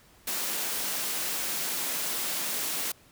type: high-pass noise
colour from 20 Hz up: white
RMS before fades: -31 dBFS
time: 0.27-2.92 s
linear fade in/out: 5 ms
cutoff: 160 Hz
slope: 48 dB/octave
effects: pink hiss -58 dBFS RMS until 3.11 s